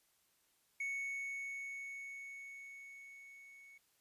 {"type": "tone with level ramp", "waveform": "triangle", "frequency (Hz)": 2217, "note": "C#7", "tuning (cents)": 0, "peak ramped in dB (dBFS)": [-35, -55], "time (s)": [0.8, 3.78], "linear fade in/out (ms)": 5, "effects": ["white hiss -75 dBFS RMS until 4 s", "resampled to 32000 Hz"]}